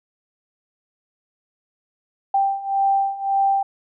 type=beating tone pair; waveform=sine; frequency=785 / 786.8 Hz; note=G5 / G5; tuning=+2 / +6 cents; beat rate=1.8 Hz; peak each=-22 / -19 dBFS; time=2.34-3.63 s; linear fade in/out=5 ms; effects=none